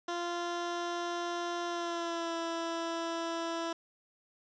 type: tone with pitch glide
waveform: 15% pulse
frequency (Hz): 346.4 to 332.9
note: F4 to E4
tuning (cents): -14 to +17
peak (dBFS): -27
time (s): 0.08-3.73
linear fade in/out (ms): 5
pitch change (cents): -69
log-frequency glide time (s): 1.67-2.35
effects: resampled to 16000 Hz + 11-bit